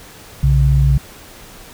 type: tone pair together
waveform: sine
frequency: 61.45 / 137.8 Hz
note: B1 / C#3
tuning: -8 / -10 cents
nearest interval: octave + major second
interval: 1398 cents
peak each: -12 dBFS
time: 0.43-0.98 s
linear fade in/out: 5 ms
effects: pink hiss -39 dBFS RMS until 1.73 s